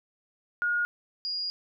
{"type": "tone pair in turn", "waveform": "sine", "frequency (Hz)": [1434, 4858], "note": ["F6", "D#8"], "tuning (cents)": [45, -42], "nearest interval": "octave + major sixth", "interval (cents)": 2113, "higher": "second", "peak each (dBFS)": [-24, -29], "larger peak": "first", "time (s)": [[0.62, 0.85], [1.25, 1.5]], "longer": "second", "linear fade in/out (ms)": 0, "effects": []}